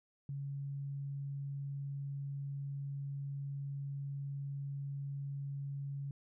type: tone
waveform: sine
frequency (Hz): 139.8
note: C#3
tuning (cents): +15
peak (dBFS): -38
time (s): 0.29-6.11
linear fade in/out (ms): 2
effects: none